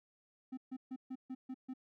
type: tone bursts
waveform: triangle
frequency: 258.8 Hz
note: C4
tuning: 19 cents flat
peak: -38 dBFS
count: 7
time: 0.52-1.738 s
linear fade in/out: 10 ms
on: 54 ms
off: 140 ms
effects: none